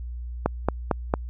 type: click train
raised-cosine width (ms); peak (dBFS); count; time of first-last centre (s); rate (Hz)
1; -6; 4; 0.46-1.139; 4.42
effects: added 60 Hz sine -31 dBFS peak until 1.29 s